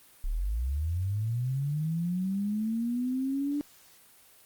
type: linear sweep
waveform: sine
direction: up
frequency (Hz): 32.05 to 293.7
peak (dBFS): -27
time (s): 0.24-3.61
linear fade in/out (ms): 0
effects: white hiss -57 dBFS RMS until 4.45 s + Opus 32 kbps